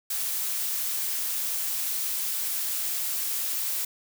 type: noise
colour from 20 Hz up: blue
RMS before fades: -29 dBFS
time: 0.1-3.85 s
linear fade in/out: 5 ms
effects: none